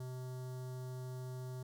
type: tone with notch filter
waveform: square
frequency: 127.6 Hz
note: C3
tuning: 43 cents flat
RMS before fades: -44 dBFS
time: 0-1.63 s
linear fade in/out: 5 ms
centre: 2400 Hz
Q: 0.6
effects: none